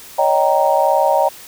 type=chord; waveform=sine; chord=Eb dominant seventh; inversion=third; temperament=just; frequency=560 / 622.3 / 777.8 / 933.4 Hz; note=Db5 / Eb5 / G5 / Bb5; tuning=+18 / 0 / -14 / +2 cents; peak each=-17 dBFS; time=0.18-1.29 s; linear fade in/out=10 ms; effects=white hiss -38 dBFS RMS until 1.47 s